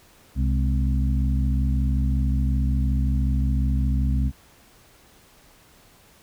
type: harmonic tone with a mistuned harmonic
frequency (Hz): 65.41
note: C2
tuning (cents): 0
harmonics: 1 / 2 / 3 / 4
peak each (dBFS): -20 / -26 / -30 / -32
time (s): 0.35-4.32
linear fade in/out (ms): 50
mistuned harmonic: 3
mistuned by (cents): +100
effects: pink hiss -54 dBFS RMS until 6.22 s